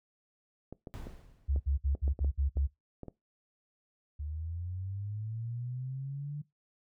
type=clicks; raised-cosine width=2 ms; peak=-29 dBFS; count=11; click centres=0.726 / 0.872 / 1.07 / 1.561 / 1.951 / 2.079 / 2.191 / 2.246 / 2.571 / 3.033 / 3.083 s
type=noise with exponential decay; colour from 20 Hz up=brown; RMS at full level=-39 dBFS; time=0.94-1.68 s; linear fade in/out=0 ms; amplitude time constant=160 ms
type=tone bursts; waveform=sine; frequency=69.3 Hz; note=C#2; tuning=in tune; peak=-26 dBFS; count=7; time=1.48-2.674 s; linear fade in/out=20 ms; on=120 ms; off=59 ms
type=linear sweep; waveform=sine; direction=up; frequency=72.4 to 148.6 Hz; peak=-35 dBFS; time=4.19-6.42 s; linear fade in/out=10 ms
effects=noise-tail reverb RT60 0.2 s tail -21 dB re dry